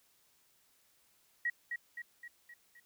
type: tone with echo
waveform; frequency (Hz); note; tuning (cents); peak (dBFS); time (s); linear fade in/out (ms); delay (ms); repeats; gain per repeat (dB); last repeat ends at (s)
sine; 1907; A#6; +39; -30; 1.45-1.5; 5; 260; 5; -5; 2.8
effects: white hiss -70 dBFS RMS until 2.85 s